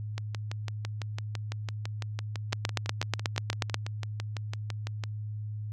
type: two click trains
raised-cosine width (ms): 0.2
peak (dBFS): -18 / -9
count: 30 / 11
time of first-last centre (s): 0.18-5.038 / 2.53-3.744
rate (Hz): 5.97 / 8.24
effects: added 106 Hz sine -33 dBFS peak until 5.72 s + MP3 96 kbps